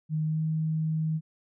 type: tone with pitch glide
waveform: sine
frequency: 155.56 to 157.91 Hz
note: D#3 to D#3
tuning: 0 to +26 cents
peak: -25 dBFS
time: 0.09-1.21 s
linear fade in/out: 50 ms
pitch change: +26 cents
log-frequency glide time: 0.24-0.42 s
effects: none